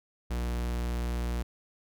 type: tone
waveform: 45% pulse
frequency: 59.7 Hz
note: A#1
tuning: 42 cents sharp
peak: -29 dBFS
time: 0.3-1.43 s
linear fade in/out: 10 ms
effects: none